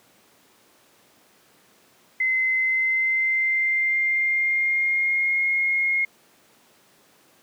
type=tone with pitch glide; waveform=sine; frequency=2055 to 2148 Hz; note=C7 to C7; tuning=-32 to +45 cents; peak=-19 dBFS; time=2.2-6.05 s; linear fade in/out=5 ms; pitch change=+77 cents; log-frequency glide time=2.58-5.44 s; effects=pink hiss -57 dBFS RMS until 7.42 s + high-pass 200 Hz 12 dB/octave